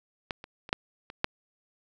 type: clicks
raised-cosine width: 0.3 ms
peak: -15 / -26 / -26 / -8 / -25 / -8 dBFS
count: 6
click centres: 0.308 / 0.441 / 0.691 / 0.729 / 1.101 / 1.244 s
effects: none